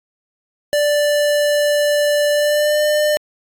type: tone with pitch glide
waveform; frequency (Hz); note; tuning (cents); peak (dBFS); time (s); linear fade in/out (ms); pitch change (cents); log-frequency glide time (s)
square; 587.3 to 600.7; D5 to D5; 0 to +39; -14; 0.73-3.17; 0; +39; 2.32-2.81
effects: AAC 64 kbps